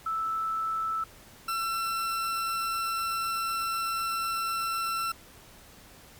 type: tone pair in turn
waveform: sine / 40% pulse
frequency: 1316 / 1346 Hz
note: E6 / E6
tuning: -3 / +36 cents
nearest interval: unison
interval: 39 cents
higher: second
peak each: -27 dBFS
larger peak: neither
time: 0.06-1.04 / 1.48-5.12 s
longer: second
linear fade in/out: 5 ms
effects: pink hiss -52 dBFS RMS until 6.19 s + MP3 96 kbps